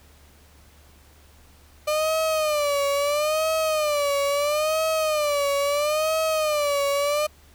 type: tone with vibrato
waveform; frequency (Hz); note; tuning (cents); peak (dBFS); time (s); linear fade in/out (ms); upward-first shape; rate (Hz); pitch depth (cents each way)
35% pulse; 599; D5; +34; -19; 1.87-7.27; 10; sine; 0.75; 110
effects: added 73 Hz sine -52 dBFS peak until 7.54 s + pink hiss -55 dBFS RMS until 7.54 s